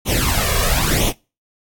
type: noise with flanger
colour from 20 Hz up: pink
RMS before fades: -17 dBFS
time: 0.05-1.13 s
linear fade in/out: 50 ms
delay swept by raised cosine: 0.31 to 1.81 ms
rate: 0.99 Hz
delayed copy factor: +0.75
effects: noise-tail reverb RT60 0.3 s tail -24 dB re dry + AAC 64 kbps